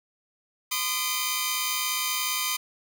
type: tone cluster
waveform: 10% pulse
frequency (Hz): 1020 / 1225 / 2320 / 3117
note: C6 / D#6 / D7 / G7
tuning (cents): -44 / -27 / -22 / -11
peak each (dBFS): -23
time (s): 0.71-2.57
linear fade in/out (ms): 10
effects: none

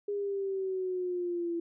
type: exponential sweep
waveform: sine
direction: down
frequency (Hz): 410 to 336.6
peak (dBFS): -30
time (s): 0.08-1.6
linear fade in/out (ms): 5
effects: none

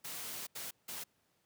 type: noise bursts at uneven times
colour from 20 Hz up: white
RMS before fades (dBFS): -43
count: 3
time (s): 0.04-0.47 / 0.55-0.71 / 0.88-1.04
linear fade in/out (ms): 10
effects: pink hiss -75 dBFS RMS until 1.45 s + high-pass 100 Hz 12 dB/octave

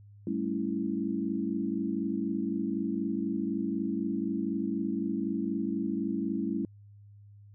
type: chord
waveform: sine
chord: A dominant seventh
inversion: third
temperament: equal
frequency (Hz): 196 / 220 / 277.2 / 329.6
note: G3 / A3 / C#4 / E4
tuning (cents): 0 / 0 / 0 / 0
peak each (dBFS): -34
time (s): 0.27-6.65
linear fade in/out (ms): 2
effects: added 102 Hz sine -50 dBFS peak until 7.54 s

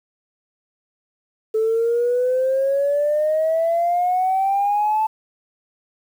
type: exponential sweep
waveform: sine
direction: up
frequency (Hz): 435.4 to 880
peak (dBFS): -15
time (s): 1.54-5.07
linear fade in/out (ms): 10
effects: tanh soft clip ceiling -12 dBFS + 8-bit

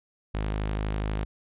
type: tone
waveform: sawtooth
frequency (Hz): 52.2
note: G#1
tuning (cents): +10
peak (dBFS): -23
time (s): 0.34-1.25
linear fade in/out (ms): 10
effects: resampled to 8000 Hz

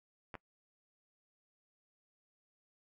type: clicks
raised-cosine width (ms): 0.5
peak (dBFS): -29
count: 2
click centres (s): 0.342 / 0.353
effects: noise-tail reverb RT60 0.1 s tail -23 dB re dry

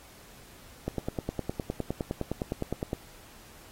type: click train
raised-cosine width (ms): 2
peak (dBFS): -16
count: 21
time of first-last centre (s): 0.88-2.931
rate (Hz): 9.75
effects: pink hiss -53 dBFS RMS until 3.71 s + AAC 48 kbps

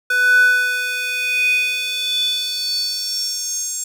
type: tone with high-pass filter sweep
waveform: square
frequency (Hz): 497.2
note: B4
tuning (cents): +12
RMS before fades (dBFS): -19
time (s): 0.1-3.84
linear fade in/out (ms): 5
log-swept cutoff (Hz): 1300 to 7300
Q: 8.1
effects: none

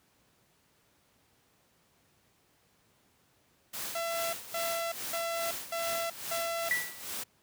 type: noise with tremolo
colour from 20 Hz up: white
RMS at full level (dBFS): -37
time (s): 3.73-7.24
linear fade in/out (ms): 10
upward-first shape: sine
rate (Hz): 2.4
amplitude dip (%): 70
type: tone bursts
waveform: sawtooth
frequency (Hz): 672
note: E5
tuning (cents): +33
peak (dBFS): -28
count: 5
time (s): 3.95-6.69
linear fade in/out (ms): 5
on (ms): 380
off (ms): 210
type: tone with exponential decay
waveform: sine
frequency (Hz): 1959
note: B6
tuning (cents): -15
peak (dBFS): -23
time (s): 6.71-7.03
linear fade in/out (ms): 1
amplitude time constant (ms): 69
effects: pink hiss -68 dBFS RMS until 7.42 s + high-pass 80 Hz 12 dB/octave

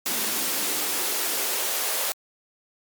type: noise with high-pass filter sweep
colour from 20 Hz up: white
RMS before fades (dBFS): -26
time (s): 0.06-2.12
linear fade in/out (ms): 0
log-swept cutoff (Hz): 210 to 540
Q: 1.9
effects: Opus 48 kbps

